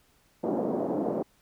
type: band-pass noise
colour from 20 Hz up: pink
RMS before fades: -29 dBFS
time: 0.43-1.23 s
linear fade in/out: 10 ms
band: 200 to 700 Hz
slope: 24 dB/octave
effects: pink hiss -65 dBFS RMS until 1.41 s